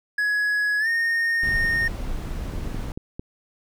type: tone with pitch glide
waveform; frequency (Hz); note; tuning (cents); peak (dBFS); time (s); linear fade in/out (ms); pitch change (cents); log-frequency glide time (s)
triangle; 1679 to 1841.6; G#6 to A#6; +18 to -22; -18; 0.18-1.88; 5; +160; 0.79-0.88
type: noise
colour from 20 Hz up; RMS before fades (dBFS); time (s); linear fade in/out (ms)
brown; -29; 1.43-2.92; 2
type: clicks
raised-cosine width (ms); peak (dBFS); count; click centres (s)
3; -19; 4; 2.537 / 2.746 / 2.975 / 3.195
effects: none